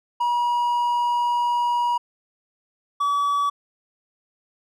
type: tone pair in turn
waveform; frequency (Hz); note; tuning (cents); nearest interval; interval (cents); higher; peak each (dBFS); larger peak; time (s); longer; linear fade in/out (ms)
triangle; 961 / 1142.8; B5 / D6; -48 / -48; minor third; 300; second; -17; neither; 0.2-1.98 / 3-3.5; first; 10
effects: none